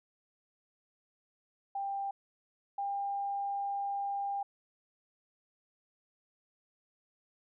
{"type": "tone pair in turn", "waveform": "sine", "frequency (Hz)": [792, 799.4], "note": ["G5", "G5"], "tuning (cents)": [18, 34], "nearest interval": "unison", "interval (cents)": 16, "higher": "second", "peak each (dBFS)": [-33, -32], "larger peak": "second", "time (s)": [[1.75, 2.11], [2.78, 4.43]], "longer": "second", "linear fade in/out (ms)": 5, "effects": []}